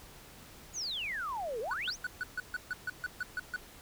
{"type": "exponential two-way sweep", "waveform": "sine", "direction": "down then up", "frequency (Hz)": [7040, 420, 7040], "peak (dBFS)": -34, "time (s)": [0.73, 1.97], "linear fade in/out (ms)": 50, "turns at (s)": 1.6}
{"type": "tone bursts", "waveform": "triangle", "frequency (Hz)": 1480, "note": "F#6", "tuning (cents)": 0, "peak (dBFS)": -30, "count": 12, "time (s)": [1.71, 3.562], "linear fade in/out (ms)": 2, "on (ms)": 26, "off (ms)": 140}
{"effects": ["pink hiss -53 dBFS RMS until 3.81 s"]}